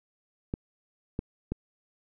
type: clicks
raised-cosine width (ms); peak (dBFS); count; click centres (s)
3; -17; 3; 0.539 / 1.191 / 1.52
effects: none